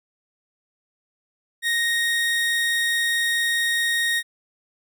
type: tone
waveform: 30% pulse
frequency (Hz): 1864.7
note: A#6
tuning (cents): 0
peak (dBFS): -17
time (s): 1.62-4.23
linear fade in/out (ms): 50
effects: none